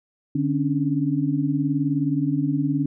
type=tone cluster; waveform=sine; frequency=147.6 / 270.2 / 289.3 Hz; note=D3 / C#4 / D4; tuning=+9 / -44 / -26 cents; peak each=-24 dBFS; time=0.35-2.86 s; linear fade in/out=5 ms; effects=none